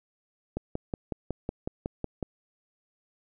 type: click train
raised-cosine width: 2 ms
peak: -17 dBFS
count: 10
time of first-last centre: 0.57-2.227 s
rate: 5.43 Hz
effects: none